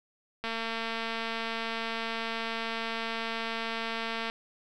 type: click train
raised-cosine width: 0.3 ms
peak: -18 dBFS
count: 877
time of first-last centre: 0.44-4.299 s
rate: 227 Hz
effects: none